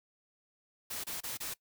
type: noise bursts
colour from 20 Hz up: white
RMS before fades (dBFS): -39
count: 4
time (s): 0.9-1.541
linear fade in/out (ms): 10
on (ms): 140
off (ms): 27
effects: noise-tail reverb RT60 0.1 s tail -21 dB re dry